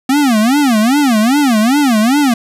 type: tone with vibrato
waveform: square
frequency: 250.3 Hz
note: B3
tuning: 23 cents sharp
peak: -9 dBFS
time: 0.09-2.34 s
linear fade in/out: 5 ms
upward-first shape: sine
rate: 2.5 Hz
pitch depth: 290 cents each way
effects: resampled to 32000 Hz + 7-bit